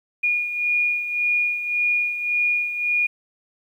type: beating tone pair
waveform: sine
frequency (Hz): 2437 / 2438.8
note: D#7 / D#7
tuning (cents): -37 / -35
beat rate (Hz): 1.8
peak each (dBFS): -20 / -27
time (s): 0.23-3.07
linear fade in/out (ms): 10
effects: 9-bit

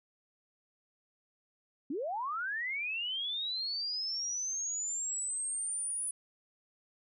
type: linear sweep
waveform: sine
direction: up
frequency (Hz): 246.7 to 9956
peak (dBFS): -33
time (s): 1.9-6.11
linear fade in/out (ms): 5
effects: none

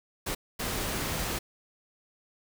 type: noise bursts at uneven times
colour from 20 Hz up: pink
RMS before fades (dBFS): -32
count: 2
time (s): 0.26-0.35 / 0.59-1.39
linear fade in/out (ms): 10
effects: none

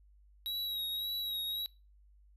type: tone with vibrato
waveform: square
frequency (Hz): 3844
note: B7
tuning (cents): -48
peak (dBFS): -35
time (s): 0.46-1.66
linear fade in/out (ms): 0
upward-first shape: sine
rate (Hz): 1.8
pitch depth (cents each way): 36
effects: noise-tail reverb RT60 0.3 s tail -22 dB re dry + added 50 Hz sine -59 dBFS peak until 2.36 s

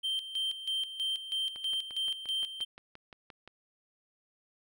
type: tone with tremolo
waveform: triangle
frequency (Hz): 3136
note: G7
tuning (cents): 0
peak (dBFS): -28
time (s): 0.03-2.65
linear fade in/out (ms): 20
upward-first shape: square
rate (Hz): 3.1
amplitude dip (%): 70
type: click train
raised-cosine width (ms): 0.3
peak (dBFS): -32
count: 12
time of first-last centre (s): 1.56-3.476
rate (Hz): 5.74
effects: none

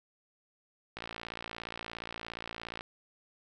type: click train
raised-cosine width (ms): 0.3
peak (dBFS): -23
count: 106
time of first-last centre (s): 0.97-2.809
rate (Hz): 57.1
effects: none

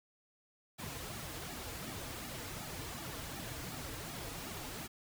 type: noise with flanger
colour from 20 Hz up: pink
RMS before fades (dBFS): -44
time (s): 0.78-4.88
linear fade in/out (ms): 20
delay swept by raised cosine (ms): 1.9 to 5.4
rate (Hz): 2.7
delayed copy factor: -0.9
effects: none

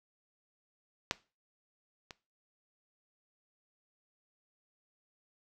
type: clicks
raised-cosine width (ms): 0.2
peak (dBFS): -11 / -27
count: 2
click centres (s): 1.111 / 2.108
effects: noise-tail reverb RT60 0.3 s tail -19 dB re dry

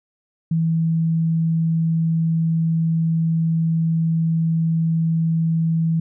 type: tone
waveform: sine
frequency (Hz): 163.3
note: E3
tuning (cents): -16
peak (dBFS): -16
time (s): 0.51-6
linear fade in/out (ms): 5
effects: none

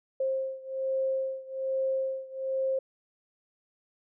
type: beating tone pair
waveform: sine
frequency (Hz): 530 / 531.2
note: C5 / C5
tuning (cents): +22 / +26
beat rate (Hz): 1.2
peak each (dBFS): -30 / -32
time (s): 0.2-2.79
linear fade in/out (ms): 5
effects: none

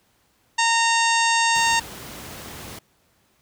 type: harmonic tone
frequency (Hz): 920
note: A#5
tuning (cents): -23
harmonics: 1 / 2 / 3 / 4 / 5 / 6 / 7 / 8 / 9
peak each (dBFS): -20 / -23 / -25 / -28 / -29 / -32 / -29 / -31 / -33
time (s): 0.58-1.8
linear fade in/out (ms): 10
type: noise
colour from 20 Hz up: pink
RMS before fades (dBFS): -37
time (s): 1.55-2.79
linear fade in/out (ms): 5
effects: pink hiss -63 dBFS RMS until 3.41 s + high-pass 60 Hz 12 dB/octave

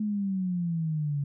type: exponential sweep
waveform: sine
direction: down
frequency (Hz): 214.9 to 140.3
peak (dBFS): -26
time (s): 0-1.24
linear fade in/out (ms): 5
effects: none

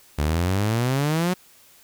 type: exponential sweep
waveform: sawtooth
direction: up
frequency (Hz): 71.4 to 186.1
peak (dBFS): -16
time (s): 0.18-1.34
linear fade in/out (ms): 10
effects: white hiss -53 dBFS RMS until 1.83 s

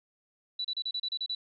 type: tone bursts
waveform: sine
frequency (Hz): 3951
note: B7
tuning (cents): 0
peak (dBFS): -30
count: 9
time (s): 0.59-1.35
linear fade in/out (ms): 5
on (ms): 56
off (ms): 32
effects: none

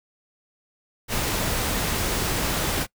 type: noise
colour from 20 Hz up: pink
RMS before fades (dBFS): -25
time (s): 1.08-2.87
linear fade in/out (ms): 50
effects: noise-tail reverb RT60 0.1 s tail -23 dB re dry

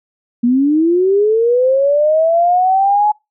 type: linear sweep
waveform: sine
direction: up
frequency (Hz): 233.1 to 850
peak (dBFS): -9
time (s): 0.43-3.12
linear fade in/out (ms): 10
effects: noise-tail reverb RT60 0.2 s tail -24 dB re dry

